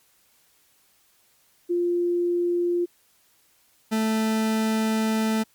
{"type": "tone pair in turn", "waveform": ["sine", "40% pulse"], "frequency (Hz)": [349.2, 220], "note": ["F4", "A3"], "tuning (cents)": [0, 0], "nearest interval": "minor sixth", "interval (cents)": 800, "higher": "first", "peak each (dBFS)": -20, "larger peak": "neither", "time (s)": [[1.69, 2.86], [3.91, 5.44]], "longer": "second", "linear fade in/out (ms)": 20, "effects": ["white hiss -62 dBFS RMS until 5.54 s", "MP3 96 kbps"]}